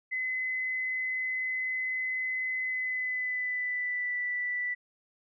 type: tone with pitch glide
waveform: sine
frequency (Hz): 2031 to 1972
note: B6 to B6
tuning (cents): +48 to -3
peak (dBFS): -29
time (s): 0.11-4.75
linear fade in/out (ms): 20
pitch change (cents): -51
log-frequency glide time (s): 2.61-4.18
effects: none